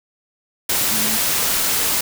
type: tone in noise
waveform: sine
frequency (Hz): 217.7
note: A3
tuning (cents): -18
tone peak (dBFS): -28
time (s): 0.91-1.17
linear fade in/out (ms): 5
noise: white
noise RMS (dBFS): -19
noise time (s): 0.69-2.01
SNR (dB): -12
effects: none